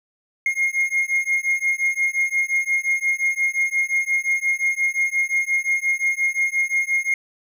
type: beating tone pair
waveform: triangle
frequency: 2137 / 2142.7 Hz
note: C7 / C7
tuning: +36 / +41 cents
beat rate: 5.7 Hz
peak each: -20 dBFS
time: 0.46-7.14 s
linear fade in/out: 2 ms
effects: none